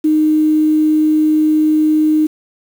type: tone with quantisation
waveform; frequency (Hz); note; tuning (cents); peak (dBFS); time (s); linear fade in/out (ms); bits
sine; 308.7; D#4; -14; -9; 0.04-2.27; 10; 6
effects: none